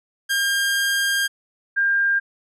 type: tone pair in turn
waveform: sawtooth / sine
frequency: 1607 / 1601.4 Hz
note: G6 / G6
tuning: +43 / +37 cents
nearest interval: unison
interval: 6 cents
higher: first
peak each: -15 / -16 dBFS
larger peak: first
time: 0.29-1.28 / 1.76-2.2 s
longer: first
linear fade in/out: 20 ms
effects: resampled to 32000 Hz